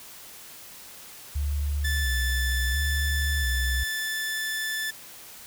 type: tone with vibrato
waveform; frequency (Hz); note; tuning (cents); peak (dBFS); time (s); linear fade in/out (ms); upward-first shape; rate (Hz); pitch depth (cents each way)
sine; 68.3; C#2; -25; -24; 1.35-3.84; 10; square; 0.72; 100
type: tone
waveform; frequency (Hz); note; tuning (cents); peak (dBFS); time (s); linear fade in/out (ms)
sawtooth; 1752; A6; -8; -24; 1.84-4.91; 10
effects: white hiss -45 dBFS RMS until 5.46 s